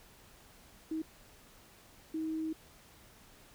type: tone bursts at uneven times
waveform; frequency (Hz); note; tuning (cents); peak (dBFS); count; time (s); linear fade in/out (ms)
sine; 317.5; D#4; +35; -33; 2; 0.91-1.02 / 2.14-2.53; 5
effects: pink hiss -59 dBFS RMS until 3.54 s